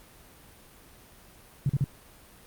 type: tone bursts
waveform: sine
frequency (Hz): 138.2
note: C#3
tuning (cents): -5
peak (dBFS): -21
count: 3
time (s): 1.66-1.842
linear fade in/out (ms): 2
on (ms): 34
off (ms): 40
effects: pink hiss -53 dBFS RMS until 2.46 s + Opus 32 kbps